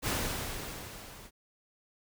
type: noise with level ramp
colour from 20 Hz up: pink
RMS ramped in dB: -30 to -51 dBFS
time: 0.02-1.31 s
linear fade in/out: 50 ms
effects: none